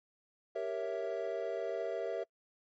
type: chord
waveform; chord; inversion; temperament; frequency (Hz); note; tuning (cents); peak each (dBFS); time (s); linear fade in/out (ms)
triangle; G diminished seventh; none; equal; 392 / 466.2 / 554.4 / 659.3; G4 / Bb4 / Db5 / Fb5; 0 / 0 / 0 / 0; -39 / -37 / -39 / -36; 0.55-2.24; 10
effects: noise-tail reverb RT60 0.1 s tail -26 dB re dry + MP3 32 kbps